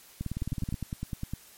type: two click trains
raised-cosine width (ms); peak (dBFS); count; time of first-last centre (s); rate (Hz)
5; -20 / -20; 11 / 10; 0.21-0.742 / 0.42-1.336; 18.8 / 9.83
effects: white hiss -54 dBFS RMS until 1.57 s + MP3 64 kbps